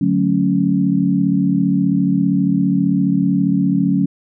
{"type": "chord", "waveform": "sine", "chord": "D major seventh", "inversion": "none", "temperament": "equal", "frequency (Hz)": [146.83, 185, 220, 277.2], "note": ["D3", "F#3", "A3", "C#4"], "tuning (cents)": [0, 0, 0, 0], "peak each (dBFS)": [-22, -16, -21, -17], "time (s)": [0.01, 4.06], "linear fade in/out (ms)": 5, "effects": []}